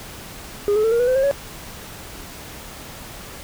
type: tone with pitch steps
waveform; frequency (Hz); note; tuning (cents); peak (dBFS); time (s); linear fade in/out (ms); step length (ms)
sine; 410 / 428.6 / 448.1 / 468.5 / 489.8 / 512.1 / 535.4 / 559.8; G#4 / A4 / A4 / A#4 / B4 / C5 / C5 / C#5; -22 / -45 / +32 / +9 / -14 / -37 / +40 / +17; -12; 0.68-1.312; 0; 79
effects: tanh soft clip ceiling -14 dBFS + pink hiss -37 dBFS RMS until 3.43 s